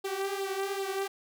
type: tone with flanger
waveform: sawtooth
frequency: 390.8 Hz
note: G4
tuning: 5 cents flat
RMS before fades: -33 dBFS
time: 0.04-1.08 s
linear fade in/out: 10 ms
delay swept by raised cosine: 0.23 to 5.23 ms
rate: 2.6 Hz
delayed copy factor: +0.65
effects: none